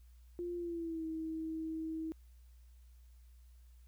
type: tone with pitch glide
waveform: sine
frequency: 349.2 to 320.2 Hz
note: F4 to D#4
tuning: 0 to +50 cents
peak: -37 dBFS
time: 0.39-2.12 s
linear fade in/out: 0 ms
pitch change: -150 cents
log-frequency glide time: 0.56-1.05 s
effects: added 60 Hz sine -56 dBFS peak until 3.87 s + white hiss -75 dBFS RMS until 3.87 s